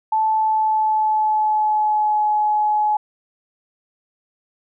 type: tone with pitch glide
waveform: sine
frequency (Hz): 874 to 846.7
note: A5 to G#5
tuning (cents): -12 to +33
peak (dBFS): -15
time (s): 0.12-2.97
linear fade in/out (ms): 5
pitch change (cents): -55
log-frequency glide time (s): 0.27-2.26
effects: none

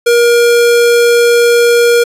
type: tone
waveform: square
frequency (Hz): 474.1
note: A#4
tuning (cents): +29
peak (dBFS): -6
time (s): 0.06-2.04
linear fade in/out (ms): 10
effects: resampled to 32000 Hz

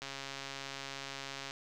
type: click train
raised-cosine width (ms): 0.2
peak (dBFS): -24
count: 205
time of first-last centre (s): 0.02-1.509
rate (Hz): 137
effects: none

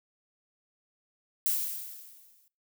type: noise with exponential decay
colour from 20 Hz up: violet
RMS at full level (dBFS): -26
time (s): 1.46-2.48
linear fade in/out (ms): 0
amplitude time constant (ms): 220
effects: noise-tail reverb RT60 0.3 s tail -21 dB re dry

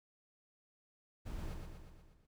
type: noise with echo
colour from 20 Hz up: brown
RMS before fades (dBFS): -43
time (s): 1.25-1.55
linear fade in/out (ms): 20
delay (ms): 120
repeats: 6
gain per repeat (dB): -4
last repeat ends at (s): 2.27
effects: none

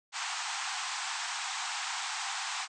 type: band-pass noise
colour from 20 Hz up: pink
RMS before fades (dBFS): -36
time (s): 0.12-2.68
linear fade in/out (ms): 50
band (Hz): 740 to 8400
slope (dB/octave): 96
effects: none

